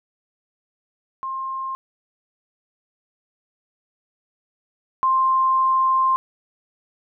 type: tone pair in turn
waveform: sine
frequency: 1061 / 1051.2 Hz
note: C6 / C6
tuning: +24 / +8 cents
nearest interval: unison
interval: 16 cents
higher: first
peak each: -25 / -15 dBFS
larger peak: second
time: 1.23-1.75 / 5.03-6.16 s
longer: second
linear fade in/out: 0 ms
effects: none